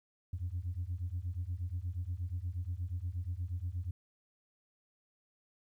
sine beating tone pair, 84.6 / 93 Hz, E2 / F#2, +45 / +9 cents, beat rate 8.4 Hz, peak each -37 / -37 dBFS, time 0.33-3.91 s, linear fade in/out 5 ms, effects tanh soft clip ceiling -30 dBFS + 12-bit

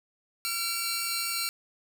15% pulse tone cluster, 1368 / 2304 / 4108 / 4481 Hz, F6 / D7 / C8 / C#8, -36 / -34 / -33 / +18 cents, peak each -28 dBFS, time 0.45-1.49 s, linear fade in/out 0 ms, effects 8-bit

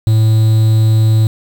triangle tone with quantisation, 110 Hz, A2, in tune, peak -5 dBFS, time 0.07-1.27 s, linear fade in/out 0 ms, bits 5, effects none

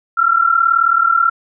sine tone pair together, 1342 / 1380.5 Hz, E6 / F6, +31 / -20 cents, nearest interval unison, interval 49 cents, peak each -13 dBFS, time 0.17-1.3 s, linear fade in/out 10 ms, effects none

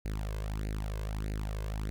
sawtooth tone with flanger, 52.4 Hz, G#1, 16 cents sharp, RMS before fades -35 dBFS, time 0.05-1.9 s, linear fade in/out 0 ms, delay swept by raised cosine 0.44 to 1.94 ms, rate 1.6 Hz, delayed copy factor +0.8, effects none

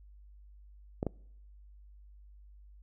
clicks, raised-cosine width 2 ms, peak -18 dBFS, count 2, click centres 1.029 / 1.067 s, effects noise-tail reverb RT60 0.7 s tail -25 dB re dry + added 50 Hz sine -52 dBFS peak until 2.82 s

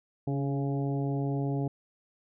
harmonic tone with a mistuned harmonic, 138.59 Hz, C#3, in tune, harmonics 1 / 2 / 3 / 4 / 5 / 6, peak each -29 / -33 / -37 / -44 / -41 / -46 dBFS, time 0.27-1.68 s, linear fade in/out 5 ms, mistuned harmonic 2, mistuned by +32 cents, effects none

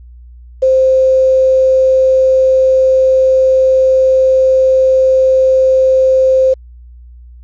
sine tone with quantisation, 523.3 Hz, C5, in tune, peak -6 dBFS, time 0.62-6.54 s, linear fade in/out 10 ms, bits 6, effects added 60 Hz sine -33 dBFS peak until 7.43 s + resampled to 16000 Hz

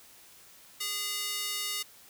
square tone with high-pass filter, 410 Hz, G#4, 22 cents flat, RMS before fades -34 dBFS, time 0.8-1.83 s, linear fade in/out 10 ms, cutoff 3200 Hz, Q 0.84, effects white hiss -55 dBFS RMS until 2.09 s

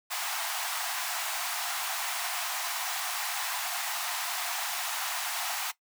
pink high-pass noise, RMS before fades -33 dBFS, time 0.1-5.72 s, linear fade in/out 20 ms, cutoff 680 Hz, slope 96 dB/octave, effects noise-tail reverb RT60 0.1 s tail -17 dB re dry

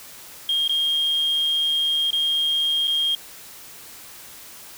triangle tone with dropouts, 3228 Hz, G#7, 50 cents flat, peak -16 dBFS, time 0.49-3.15 s, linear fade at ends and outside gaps 2 ms, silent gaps 0.678-0.694 / 2.106-2.13 / 2.873-2.878 s, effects tanh soft clip ceiling -15 dBFS + white hiss -42 dBFS RMS until 4.77 s

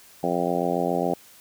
harmonic tone, 87.31 Hz, F2, in tune, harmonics 2 / 3 / 4 / 5 / 6 / 7 / 8 / 9, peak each -30 / -30 / -30 / -30 / -30 / -30 / -30 / -30 dBFS, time 0.23-1.14 s, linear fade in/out 5 ms, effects white hiss -51 dBFS RMS until 1.4 s

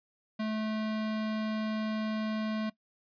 square tone, 217 Hz, A3, 24 cents flat, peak -31 dBFS, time 0.39-2.7 s, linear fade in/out 10 ms, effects noise-tail reverb RT60 0.1 s tail -20 dB re dry + resampled to 11025 Hz

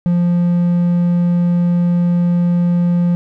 triangle tone with hard clipping, 174.61 Hz, F3, in tune, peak -12 dBFS, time 0.06-3.15 s, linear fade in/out 0 ms, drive 6 dB, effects none

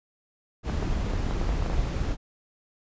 brown noise, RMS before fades -27 dBFS, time 0.63-2.17 s, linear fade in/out 50 ms
clicks, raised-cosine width 1 ms, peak -19 dBFS, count 10, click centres 0.697 / 0.828 / 1.135 / 1.31 / 1.414 / 1.492 / 1.624 / 1.662 / 1.7 / 1.733 s
effects resampled to 16000 Hz

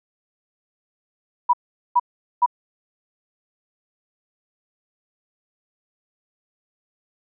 sine tone bursts, 974 Hz, B5, 24 cents flat, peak -12 dBFS, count 3, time 1.49-2.462 s, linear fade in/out 10 ms, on 44 ms, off 420 ms, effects none

